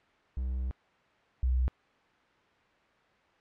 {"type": "tone pair in turn", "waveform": ["triangle", "sine"], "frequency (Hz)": [63.7, 63.08], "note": ["C2", "B1"], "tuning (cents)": [-46, 37], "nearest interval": "unison", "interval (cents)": 17, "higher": "first", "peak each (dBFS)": [-28, -24], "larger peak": "second", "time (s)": [[0.37, 0.71], [1.43, 1.68]], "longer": "first", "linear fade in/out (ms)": 0, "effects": ["white hiss -64 dBFS RMS until 3.4 s", "low-pass 2000 Hz 12 dB/octave"]}